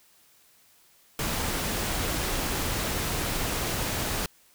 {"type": "noise", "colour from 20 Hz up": "pink", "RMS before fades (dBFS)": -29, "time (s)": [1.19, 4.26], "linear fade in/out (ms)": 2, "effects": ["white hiss -60 dBFS RMS until 4.54 s"]}